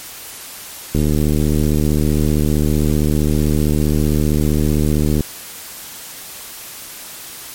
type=click train; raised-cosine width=3 ms; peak=-4 dBFS; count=322; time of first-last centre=0.95-5.207 s; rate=75.4 Hz; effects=white hiss -33 dBFS RMS until 7.54 s + MP3 64 kbps